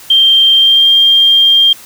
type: tone with pitch glide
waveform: sine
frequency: 3165 to 3196 Hz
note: G7 to G7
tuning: +16 to +33 cents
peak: -4 dBFS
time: 0.1-1.73 s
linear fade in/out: 5 ms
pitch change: +17 cents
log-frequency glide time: 0.55-0.89 s
effects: white hiss -35 dBFS RMS until 1.85 s